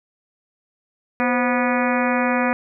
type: harmonic tone with a mistuned harmonic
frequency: 244.7 Hz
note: B3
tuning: 16 cents flat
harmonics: 1 / 2 / 3 / 4 / 5 / 6 / 7 / 8 / 9 / 10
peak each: -21 / -24 / -26 / -27 / -28 / -29 / -29 / -30 / -31 / -31 dBFS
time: 1.2-2.53 s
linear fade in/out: 0 ms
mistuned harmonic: 2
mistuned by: +95 cents
effects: none